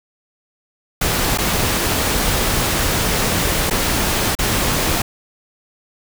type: noise with dropouts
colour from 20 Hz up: pink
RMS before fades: -18 dBFS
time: 1.01-5.02 s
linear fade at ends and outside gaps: 5 ms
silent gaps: 1.376-1.384 / 3.7-3.708 / 4.352-4.388 s
effects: none